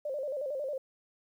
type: tone with vibrato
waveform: sine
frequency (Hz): 560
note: C#5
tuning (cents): +18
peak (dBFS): -32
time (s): 0.05-0.78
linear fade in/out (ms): 5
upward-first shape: square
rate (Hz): 11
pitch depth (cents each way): 100
effects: 11-bit